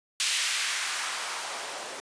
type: noise with band-pass filter sweep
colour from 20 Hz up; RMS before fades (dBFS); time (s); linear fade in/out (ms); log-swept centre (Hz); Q
blue; -31; 0.2-2; 0; 2900 to 480; 1.1
effects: resampled to 22050 Hz